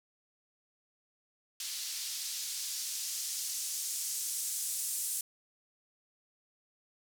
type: noise with band-pass filter sweep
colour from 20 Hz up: blue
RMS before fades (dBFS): -37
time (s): 1.6-5.21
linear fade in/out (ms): 2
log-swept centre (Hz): 4200 to 8500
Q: 1.2
effects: none